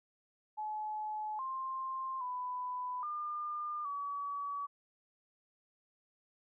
sine tone with pitch steps, 855 / 1054 / 997 / 1204 / 1138 Hz, A5 / C6 / B5 / D6 / C#6, -50 / +12 / +16 / +43 / +45 cents, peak -36 dBFS, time 0.57-4.67 s, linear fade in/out 20 ms, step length 820 ms, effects none

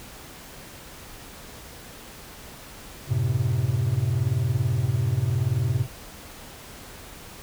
triangle chord, F# diminished, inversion none, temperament equal, 92.5 / 110 / 130.81 Hz, F#2 / A2 / C3, 0 / 0 / 0 cents, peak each -27 / -23 / -22 dBFS, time 3.07-5.87 s, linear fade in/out 50 ms, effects pink hiss -43 dBFS RMS until 7.42 s

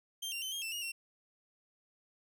sawtooth tone with pitch steps, 3162 / 2772 / 3069 / 3230 / 2671 / 2865 / 2726 Hz, G7 / F7 / G7 / G#7 / E7 / F7 / F7, +14 / -14 / -37 / -49 / +22 / +44 / -43 cents, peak -34 dBFS, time 0.22-0.92 s, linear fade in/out 10 ms, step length 100 ms, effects none

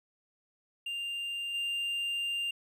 triangle tone with level steps, 2794 Hz, F7, in tune, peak -32 / -29 dBFS, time 0.86-2.51 s, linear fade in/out 5 ms, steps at 1.54 s, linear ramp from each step 5 ms, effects none

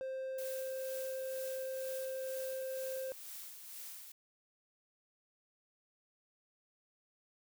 triangle tone, 526 Hz, C5, 9 cents sharp, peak -36 dBFS, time 0.01-3.12 s, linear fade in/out 0 ms
blue noise with tremolo, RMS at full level -47 dBFS, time 0.38-4.12 s, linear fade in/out 5 ms, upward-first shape sine, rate 2.1 Hz, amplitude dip 45%
effects none

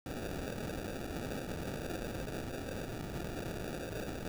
blue noise with sample-and-hold, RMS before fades -40 dBFS, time 0.06-4.28 s, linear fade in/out 2 ms, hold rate 1050 Hz, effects none

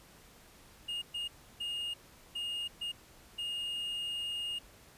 triangle tone bursts at uneven times, 2845 Hz, F7, 31 cents sharp, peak -33 dBFS, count 6, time 0.88-1.02 / 1.14-1.28 / 1.6-1.94 / 2.35-2.68 / 2.81-2.92 / 3.38-4.59 s, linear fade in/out 10 ms, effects pink hiss -58 dBFS RMS until 4.97 s + resampled to 32000 Hz

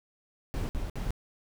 brown noise bursts, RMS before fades -32 dBFS, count 3, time 0.54-1.106 s, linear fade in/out 0 ms, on 150 ms, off 58 ms, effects none

